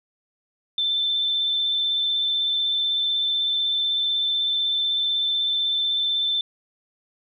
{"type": "tone with vibrato", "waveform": "sine", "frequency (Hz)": 3543, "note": "A7", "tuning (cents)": 11, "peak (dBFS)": -20, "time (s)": [0.78, 6.41], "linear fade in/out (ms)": 2, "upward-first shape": "sine", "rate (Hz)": 16, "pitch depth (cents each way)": 12, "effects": []}